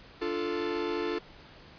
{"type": "chord", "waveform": "45% pulse", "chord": "D minor", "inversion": "none", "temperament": "equal with one note detuned", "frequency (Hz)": [293.7, 347.6, 440], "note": ["D4", "F4", "A4"], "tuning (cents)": [0, -8, 0], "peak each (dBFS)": [-37, -33, -33], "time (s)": [0.21, 1.19], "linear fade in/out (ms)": 10, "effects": ["pink hiss -52 dBFS RMS until 1.78 s", "resampled to 11025 Hz"]}